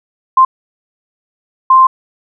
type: tone bursts at uneven times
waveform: sine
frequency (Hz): 1046.5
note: C6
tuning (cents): 0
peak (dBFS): -3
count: 2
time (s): 0.37-0.45 / 1.7-1.87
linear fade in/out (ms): 5
effects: none